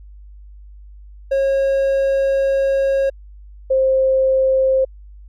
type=tone pair in turn; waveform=triangle / sine; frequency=544 / 528.2 Hz; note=C#5 / C5; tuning=-33 / +16 cents; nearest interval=minor second; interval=51 cents; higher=first; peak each=-12 dBFS; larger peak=neither; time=1.31-3.1 / 3.7-4.85 s; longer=first; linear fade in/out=10 ms; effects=added 50 Hz sine -37 dBFS peak until 5.28 s